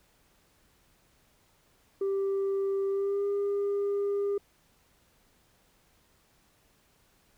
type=tone with pitch glide; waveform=sine; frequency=392 to 402.8 Hz; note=G4 to G4; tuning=0 to +47 cents; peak=-24 dBFS; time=2.01-4.38 s; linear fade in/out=5 ms; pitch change=+47 cents; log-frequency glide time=2.89-3.25 s; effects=tanh soft clip ceiling -25 dBFS + pink hiss -66 dBFS RMS until 7.37 s